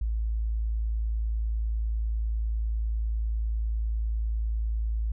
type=tone; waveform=sine; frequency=55 Hz; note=A1; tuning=in tune; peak=-25 dBFS; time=0.01-5.12 s; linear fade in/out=5 ms; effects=none